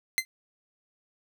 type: tone with exponential decay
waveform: sawtooth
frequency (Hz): 2068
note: C7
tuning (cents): -21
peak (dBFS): -15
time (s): 0.18-0.25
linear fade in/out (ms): 0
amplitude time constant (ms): 15
effects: none